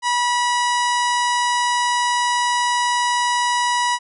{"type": "harmonic tone with a mistuned harmonic", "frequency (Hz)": 972, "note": "B5", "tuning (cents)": -28, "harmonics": [1, 2, 3, 4, 5, 6, 7, 8, 9, 10], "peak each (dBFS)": [-18, -24, -28, -30, -32, -34, -35, -36, -37, -38], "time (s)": [0.02, 3.99], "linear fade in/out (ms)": 50, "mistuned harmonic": 5, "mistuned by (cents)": 49, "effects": []}